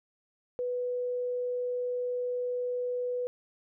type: tone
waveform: sine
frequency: 493.9 Hz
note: B4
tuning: in tune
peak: -29 dBFS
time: 0.59-3.27 s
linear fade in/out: 0 ms
effects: none